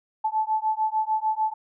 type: beating tone pair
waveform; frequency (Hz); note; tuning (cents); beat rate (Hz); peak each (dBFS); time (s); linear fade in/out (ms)
sine; 867 / 873.7; A5 / A5; -26 / -12; 6.7; -25; 0.24-1.54; 10
effects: none